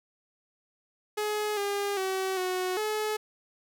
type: tone with pitch steps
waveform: sawtooth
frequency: 422 / 403.8 / 379.9 / 368.1 / 428 Hz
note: G#4 / G#4 / F#4 / F#4 / A4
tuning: +28 / -49 / +46 / -9 / -48 cents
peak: -24 dBFS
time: 1.17-3.17 s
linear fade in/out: 10 ms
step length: 400 ms
effects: none